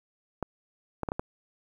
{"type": "clicks", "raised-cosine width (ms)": 1, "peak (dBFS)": -16, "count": 5, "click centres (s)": [0.427, 1.033, 1.088, 1.119, 1.195], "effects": ["9-bit"]}